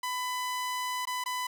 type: tone with dropouts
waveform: sawtooth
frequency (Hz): 1000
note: B5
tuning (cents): +21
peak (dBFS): -27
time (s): 0.03-1.47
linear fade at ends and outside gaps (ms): 5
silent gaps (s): 1.054-1.071 / 1.24-1.259
effects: none